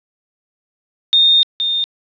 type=tone pair in turn; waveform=sine; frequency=3666 / 3643 Hz; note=A#7 / A#7; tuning=-30 / -41 cents; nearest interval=unison; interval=11 cents; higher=first; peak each=-8 / -15 dBFS; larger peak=first; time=1.13-1.43 / 1.6-1.84 s; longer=first; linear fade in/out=0 ms; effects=resampled to 11025 Hz + 8-bit

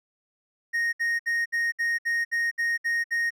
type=tone bursts; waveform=triangle; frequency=1862 Hz; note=A#6; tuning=2 cents flat; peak=-21 dBFS; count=10; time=0.73-3.306 s; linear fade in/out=20 ms; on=200 ms; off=64 ms; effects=none

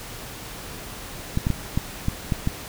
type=clicks; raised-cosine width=5 ms; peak=-9 dBFS; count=7; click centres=1.374 / 1.469 / 1.503 / 1.775 / 2.084 / 2.322 / 2.474 s; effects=pink hiss -37 dBFS RMS until 2.68 s

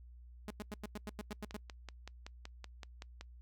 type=tone bursts; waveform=sawtooth; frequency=210 Hz; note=G#3; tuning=19 cents sharp; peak=-37 dBFS; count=10; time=0.48-1.565 s; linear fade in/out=0 ms; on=23 ms; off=95 ms
type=click train; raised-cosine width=0.2 ms; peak=-29 dBFS; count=11; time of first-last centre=1.32-3.21 s; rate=5.29 Hz
effects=noise-tail reverb RT60 0.1 s tail -25 dB re dry + added 60 Hz sine -52 dBFS peak until 3.41 s

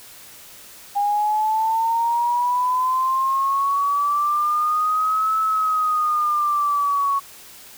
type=linear two-way sweep; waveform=sine; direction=up then down; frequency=808 to 1303 to 1107 Hz; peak=-17 dBFS; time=0.95-7.2 s; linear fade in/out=20 ms; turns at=5.38 s; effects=white hiss -43 dBFS RMS until 7.77 s

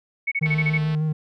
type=tone bursts; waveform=sine; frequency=2217 Hz; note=C#7; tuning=in tune; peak=-20 dBFS; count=7; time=0.27-0.779 s; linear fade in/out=10 ms; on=47 ms; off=30 ms
type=tone with vibrato; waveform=triangle; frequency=154.6 Hz; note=D#3; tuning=11 cents flat; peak=-18 dBFS; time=0.41-1.13 s; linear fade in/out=10 ms; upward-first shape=square; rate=6.7 Hz; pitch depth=18 cents each way
type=click train; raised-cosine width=0.3 ms; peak=-22 dBFS; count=108; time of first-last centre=0.46-0.949 s; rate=219 Hz
effects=none

